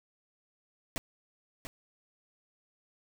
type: noise with echo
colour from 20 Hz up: pink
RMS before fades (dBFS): -34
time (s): 0.96-0.98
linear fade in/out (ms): 0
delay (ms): 690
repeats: 1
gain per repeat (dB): -8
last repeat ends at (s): 1.67
effects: none